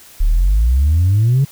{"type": "exponential sweep", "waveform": "sine", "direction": "up", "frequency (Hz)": [34.65, 142.9], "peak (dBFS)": -8, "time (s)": [0.2, 1.45], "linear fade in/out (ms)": 10, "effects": ["tanh soft clip ceiling -7 dBFS", "white hiss -42 dBFS RMS until 1.51 s"]}